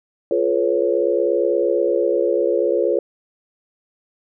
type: chord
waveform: sine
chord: C# dominant seventh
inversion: first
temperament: equal with one note detuned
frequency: 349.2 / 425.5 / 493.9 / 554.4 Hz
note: E#4 / G#4 / B4 / C#5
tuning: 0 / +42 / 0 / 0 cents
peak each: -21 dBFS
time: 0.31-2.99 s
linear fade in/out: 2 ms
effects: none